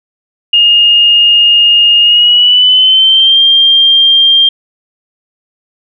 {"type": "tone with pitch glide", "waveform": "sine", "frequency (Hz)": [2842, 3190], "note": ["F7", "G7"], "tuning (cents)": [30, 30], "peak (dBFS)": -3, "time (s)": [0.53, 4.49], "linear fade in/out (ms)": 5, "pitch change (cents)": 200, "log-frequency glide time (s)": [2.01, 3.4], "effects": []}